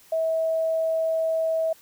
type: tone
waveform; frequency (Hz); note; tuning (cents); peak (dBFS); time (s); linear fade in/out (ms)
sine; 647; E5; -32; -21; 0.12-1.73; 5
effects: white hiss -54 dBFS RMS until 1.81 s